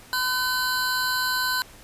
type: tone cluster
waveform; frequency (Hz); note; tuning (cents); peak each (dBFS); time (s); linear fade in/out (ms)
square; 1012 / 1518 / 4089; B5 / F#6 / C8; +42 / +44 / -41; -29 / -26 / -29; 0.13-1.62; 0
effects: pink hiss -48 dBFS RMS until 1.83 s + resampled to 32000 Hz